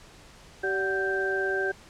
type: tone cluster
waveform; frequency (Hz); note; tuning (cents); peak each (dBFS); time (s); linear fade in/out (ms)
sine; 385.4 / 578 / 748 / 1569; G4 / D5 / F#5 / G6; -29 / -28 / +19 / +1; -28 / -36 / -36 / -28; 0.63-1.72; 10
effects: pink hiss -51 dBFS RMS until 1.89 s + low-pass 8000 Hz 12 dB/octave